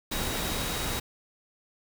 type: tone in noise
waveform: sine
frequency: 3806 Hz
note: A#7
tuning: 35 cents sharp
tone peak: -40 dBFS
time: 0.11-1 s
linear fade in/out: 10 ms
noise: pink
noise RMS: -31 dBFS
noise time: 0.11-1 s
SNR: -12 dB
effects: none